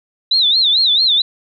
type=tone with vibrato; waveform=sine; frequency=3844 Hz; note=B7; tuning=48 cents flat; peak=-10 dBFS; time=0.31-1.22 s; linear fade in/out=5 ms; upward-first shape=sine; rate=4.5 Hz; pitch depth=180 cents each way; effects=none